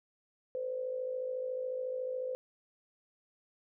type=tone with amplitude modulation; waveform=sine; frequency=511 Hz; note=C5; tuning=41 cents flat; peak=-31 dBFS; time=0.55-2.35 s; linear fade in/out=0 ms; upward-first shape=sine; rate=54 Hz; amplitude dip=60%; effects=none